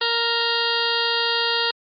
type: harmonic tone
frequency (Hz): 466.2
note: A#4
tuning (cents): 0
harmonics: 1 / 2 / 3 / 4 / 6 / 7 / 8 / 9 / 10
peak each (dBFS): -28 / -28 / -28 / -28 / -28 / -28 / -28 / -28 / -28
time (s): 0.01-1.71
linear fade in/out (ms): 5
effects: Opus 24 kbps